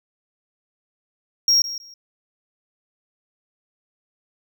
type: tone with echo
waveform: triangle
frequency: 5590 Hz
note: F8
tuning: 1 cent sharp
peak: -12 dBFS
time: 1.48-1.62 s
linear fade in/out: 2 ms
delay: 160 ms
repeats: 2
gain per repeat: -14 dB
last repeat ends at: 1.94 s
effects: none